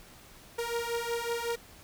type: beating tone pair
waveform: sawtooth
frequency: 466.2 / 471.6 Hz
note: A#4 / A#4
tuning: 0 / +20 cents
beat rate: 5.4 Hz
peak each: -30 dBFS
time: 0.58-1.56 s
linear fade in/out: 10 ms
effects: pink hiss -53 dBFS RMS until 1.83 s